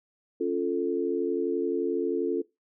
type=chord; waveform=sine; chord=Db augmented; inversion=none; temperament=equal; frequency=277.2 / 349.2 / 440 Hz; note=Db4 / F4 / A4; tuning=0 / 0 / 0 cents; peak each=-31 / -28 / -28 dBFS; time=0.4-2.42 s; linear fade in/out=10 ms; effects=noise-tail reverb RT60 0.2 s tail -19 dB re dry